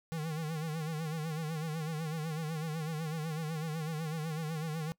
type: tone with vibrato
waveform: square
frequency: 158.1 Hz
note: D#3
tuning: 28 cents sharp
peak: -35 dBFS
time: 0.12-4.92 s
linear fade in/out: 0 ms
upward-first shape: sine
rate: 8 Hz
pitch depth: 83 cents each way
effects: noise-tail reverb RT60 0.1 s tail -22 dB re dry